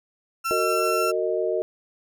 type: tone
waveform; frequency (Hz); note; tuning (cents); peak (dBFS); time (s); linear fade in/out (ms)
35% pulse; 1351; E6; +42; -22; 0.44-1.12; 20
type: chord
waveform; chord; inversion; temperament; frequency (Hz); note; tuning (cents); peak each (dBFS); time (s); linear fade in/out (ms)
sine; D# minor; first; equal with one note detuned; 370 / 457.1 / 622.3; F#4 / A#4 / D#5; 0 / -34 / 0; -26; 0.51-1.62; 0
effects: none